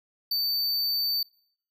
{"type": "tone", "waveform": "square", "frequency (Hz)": 4570, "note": "D8", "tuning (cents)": -48, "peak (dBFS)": -25, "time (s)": [0.31, 1.23], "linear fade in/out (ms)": 5, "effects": ["noise-tail reverb RT60 0.6 s tail -23 dB re dry"]}